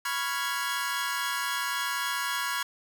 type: chord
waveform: sawtooth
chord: C# dominant seventh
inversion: third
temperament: equal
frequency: 987.8 / 1108.7 / 1396.9 / 1661.2 Hz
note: B5 / C#6 / E#6 / G#6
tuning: 0 / 0 / 0 / 0 cents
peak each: -31 / -31 / -31 / -29 dBFS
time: 0.05-2.63 s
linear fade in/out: 5 ms
effects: none